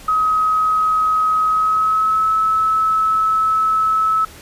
sine tone with pitch glide, 1269 to 1299.4 Hz, D#6 to E6, +34 to -25 cents, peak -13 dBFS, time 0.08-4.25 s, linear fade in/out 5 ms, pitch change +41 cents, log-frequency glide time 1.48-2.29 s, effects pink hiss -40 dBFS RMS until 4.41 s + resampled to 32000 Hz

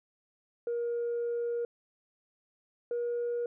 sine tone pair in turn, 473.1 / 477.5 Hz, A#4 / A#4, +26 / +42 cents, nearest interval unison, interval 16 cents, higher second, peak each -28 dBFS, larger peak neither, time 0.67-1.65 / 2.91-3.46 s, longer first, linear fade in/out 2 ms, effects tanh soft clip ceiling -27 dBFS

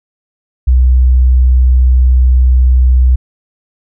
sine tone, 63.1 Hz, B1, 38 cents sharp, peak -4 dBFS, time 0.67-3.16 s, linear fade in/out 10 ms, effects none

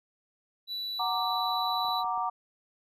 triangle tone, 3951 Hz, B7, in tune, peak -31 dBFS, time 0.67-2.04 s, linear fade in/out 50 ms
sine chord, Gb augmented, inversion none, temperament equal, 740 / 932.3 / 1174.7 Hz, Gb5 / Bb5 / D6, 0 / 0 / 0 cents, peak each -32 dBFS, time 0.99-2.3 s, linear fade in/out 10 ms
clicks, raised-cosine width 1 ms, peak -38 dBFS, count 4, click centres 1.849 / 1.886 / 2.045 / 2.177 s
effects resampled to 32000 Hz

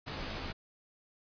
pink noise with comb filter, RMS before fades -39 dBFS, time 0.06-0.53 s, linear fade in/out 20 ms, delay 17 ms, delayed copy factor -0.75, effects resampled to 11025 Hz

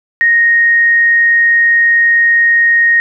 sine tone, 1864.7 Hz, A#6, in tune, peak -6 dBFS, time 0.21-3 s, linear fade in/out 0 ms, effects none

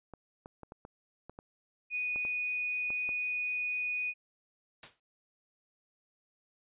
clicks, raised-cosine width 1 ms, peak -32 dBFS, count 11, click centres 0.137 / 0.459 / 0.633 / 0.721 / 0.851 / 1.296 / 1.389 / 2.16 / 2.251 / 2.904 / 3.091 s
sine tone, 2476 Hz, D#7, 9 cents flat, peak -31 dBFS, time 1.9-4.14 s, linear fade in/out 50 ms
white noise with exponential decay, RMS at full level -41 dBFS, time 4.83-5 s, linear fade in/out 2 ms, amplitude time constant 36 ms
effects resampled to 8000 Hz

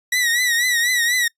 sawtooth tone with vibrato, 1928 Hz, B6, 42 cents flat, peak -13 dBFS, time 0.12-1.28 s, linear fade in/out 5 ms, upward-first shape triangle, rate 4.1 Hz, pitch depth 91 cents each way, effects noise-tail reverb RT60 0.1 s tail -24 dB re dry + resampled to 32000 Hz

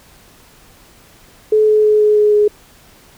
sine tone with pitch steps, 430 / 427.5 / 425.1 / 422.6 / 420.2 / 417.8 Hz, A4 / A4 / G#4 / G#4 / G#4 / G#4, -40 / -50 / +40 / +30 / +20 / +10 cents, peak -8 dBFS, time 1.52-2.48 s, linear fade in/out 5 ms, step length 160 ms, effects pink hiss -46 dBFS RMS until 3.17 s

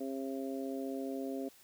harmonic tone, 134.6 Hz, C3, 49 cents sharp, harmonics 2 / 3 / 4 / 5, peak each -38 / -42 / -44 / -46 dBFS, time 0-1.49 s, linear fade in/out 10 ms, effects white hiss -61 dBFS RMS until 1.63 s

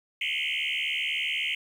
sine tone with frequency modulation, 2600 Hz, E7, 24 cents flat, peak -25 dBFS, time 0.21-1.55 s, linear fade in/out 5 ms, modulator 76.2 Hz, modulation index 6.9, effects tanh soft clip ceiling -23 dBFS + 9-bit

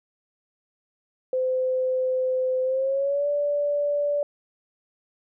sine tone with pitch glide, 514 to 580.3 Hz, C5 to D5, -31 to -21 cents, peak -21 dBFS, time 1.33-4.23 s, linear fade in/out 2 ms, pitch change +210 cents, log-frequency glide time 2.63-3.28 s, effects none

